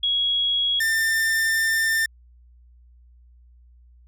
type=tone pair in turn; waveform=sine / 45% pulse; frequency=3322 / 1794.7 Hz; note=G#7 / A6; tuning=0 / +34 cents; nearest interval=major seventh; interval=1066 cents; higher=first; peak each=-19 dBFS; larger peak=neither; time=0.03-0.8 / 0.8-2.06 s; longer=second; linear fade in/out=5 ms; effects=added 60 Hz sine -49 dBFS peak until 4.07 s